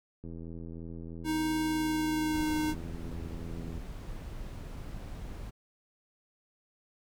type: click train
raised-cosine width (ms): 3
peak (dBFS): -31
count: 295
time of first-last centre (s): 0.24-3.778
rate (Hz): 83.1
type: tone with pitch glide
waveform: square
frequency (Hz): 312.6 to 307.9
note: D#4 to D#4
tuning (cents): +8 to -18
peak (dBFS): -29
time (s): 1.24-2.75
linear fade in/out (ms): 50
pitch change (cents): -26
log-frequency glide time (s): 1.63-2.58
type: noise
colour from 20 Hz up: brown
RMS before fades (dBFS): -41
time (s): 2.33-5.51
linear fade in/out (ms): 20
effects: none